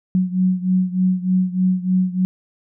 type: beating tone pair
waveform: sine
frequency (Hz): 183.5 / 186.8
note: F#3 / F#3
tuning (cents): -14 / +17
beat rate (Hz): 3.3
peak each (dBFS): -17 / -20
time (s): 0.15-2.25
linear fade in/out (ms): 0
effects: none